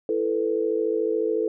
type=chord; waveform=sine; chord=E suspended fourth; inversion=none; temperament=equal with one note detuned; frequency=331.7 / 440 / 493.9 Hz; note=E4 / A4 / B4; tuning=+11 / 0 / 0 cents; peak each=-28 / -23 / -28 dBFS; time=0.09-1.48 s; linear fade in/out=2 ms; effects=none